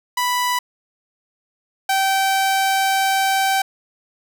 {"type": "tone pair in turn", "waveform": "sawtooth", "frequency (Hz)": [987.8, 774.3], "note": ["B5", "G5"], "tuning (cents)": [0, -22], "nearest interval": "major third", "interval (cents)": 422, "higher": "first", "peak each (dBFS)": [-14, -12], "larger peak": "second", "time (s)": [[0.17, 0.59], [1.89, 3.62]], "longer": "second", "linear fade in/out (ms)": 5, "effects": []}